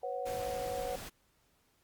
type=chord; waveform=sine; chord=B suspended second; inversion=none; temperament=equal with one note detuned; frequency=493.9 / 546.1 / 740 Hz; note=B4 / C#5 / F#5; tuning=0 / -26 / 0 cents; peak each=-39 dBFS; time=0.03-0.96 s; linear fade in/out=5 ms
type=noise; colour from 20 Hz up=pink; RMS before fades=-45 dBFS; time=0.25-1.1 s; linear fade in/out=20 ms
effects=pink hiss -72 dBFS RMS until 1.83 s + Opus 48 kbps